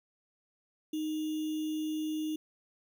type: tone with sample-and-hold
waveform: sine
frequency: 310.1 Hz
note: D#4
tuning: 6 cents flat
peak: -31 dBFS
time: 0.93-2.36 s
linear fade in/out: 5 ms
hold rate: 3150 Hz
effects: none